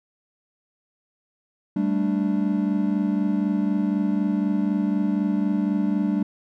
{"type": "chord", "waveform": "triangle", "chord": "G suspended second", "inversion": "none", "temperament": "equal", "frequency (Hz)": [196, 220, 293.7], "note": ["G3", "A3", "D4"], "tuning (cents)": [0, 0, 0], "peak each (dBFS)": [-21, -24, -23], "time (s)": [1.76, 6.23], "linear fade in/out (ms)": 5, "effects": []}